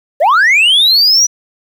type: linear sweep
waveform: sine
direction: up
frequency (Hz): 523.3 to 5920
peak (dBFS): -3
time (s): 0.2-1.27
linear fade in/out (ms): 20
effects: tanh soft clip ceiling -5 dBFS + 7-bit